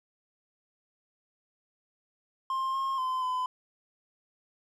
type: tone with pitch steps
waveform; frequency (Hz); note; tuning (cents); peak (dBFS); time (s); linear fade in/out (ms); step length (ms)
triangle; 1058 / 1072 / 1029 / 1013; C6 / C6 / C6 / B5; +19 / +42 / -29 / +44; -26; 2.5-3.46; 2; 240
effects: none